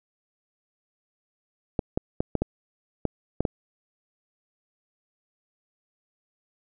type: clicks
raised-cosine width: 2 ms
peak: -10 dBFS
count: 8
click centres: 1.792 / 1.975 / 2.205 / 2.353 / 2.42 / 3.053 / 3.406 / 3.452 s
effects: none